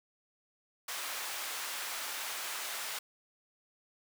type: high-pass noise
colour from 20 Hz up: pink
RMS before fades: -39 dBFS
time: 0.88-2.99 s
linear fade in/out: 5 ms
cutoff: 1000 Hz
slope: 12 dB/octave
effects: none